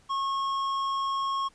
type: tone with tanh clipping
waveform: triangle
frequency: 1090 Hz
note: C#6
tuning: 29 cents flat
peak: -28 dBFS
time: 0.09-1.49 s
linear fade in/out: 20 ms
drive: 14 dB
effects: pink hiss -61 dBFS RMS until 1.54 s + resampled to 22050 Hz